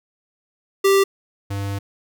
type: tone pair in turn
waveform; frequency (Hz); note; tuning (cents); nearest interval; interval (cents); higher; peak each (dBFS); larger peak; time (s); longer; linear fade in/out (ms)
square; 392 / 99.6; G4 / G2; 0 / +28; 2 octaves; 2372; first; -13 / -24; first; 0.84-1.04 / 1.5-1.79; second; 10
effects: none